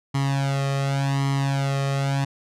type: tone with flanger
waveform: sawtooth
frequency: 138 Hz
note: C#3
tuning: 7 cents flat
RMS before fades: -23 dBFS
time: 0.14-2.25 s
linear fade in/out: 10 ms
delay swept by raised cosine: 0.97 to 1.61 ms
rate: 0.88 Hz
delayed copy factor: +0.95
effects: low-pass 8000 Hz 12 dB/octave